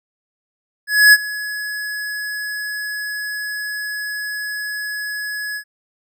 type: tone with ADSR envelope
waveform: square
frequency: 1689 Hz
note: G#6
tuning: 29 cents sharp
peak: -5 dBFS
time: 0.87-5.64 s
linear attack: 260 ms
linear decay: 38 ms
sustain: -19 dB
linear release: 78 ms
effects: none